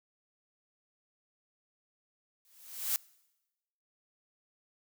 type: noise with exponential growth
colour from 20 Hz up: blue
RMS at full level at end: -28 dBFS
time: 2.45-2.96 s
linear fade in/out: 0 ms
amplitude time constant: 110 ms
effects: noise-tail reverb RT60 1.0 s tail -24 dB re dry